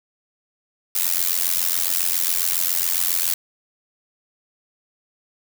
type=noise with amplitude modulation; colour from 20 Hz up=blue; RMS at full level=-17 dBFS; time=0.95-3.34 s; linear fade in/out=5 ms; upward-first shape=sine; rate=87.3 Hz; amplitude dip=100%; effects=none